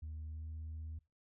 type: tone with pitch glide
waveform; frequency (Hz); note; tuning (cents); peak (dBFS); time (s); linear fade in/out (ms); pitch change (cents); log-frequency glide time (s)
sine; 77.78 to 79; D#2 to D#2; 0 to +27; -40; 0.02-0.99; 10; +27; 0.27-0.46
effects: noise-tail reverb RT60 0.3 s tail -25 dB re dry + tanh soft clip ceiling -40 dBFS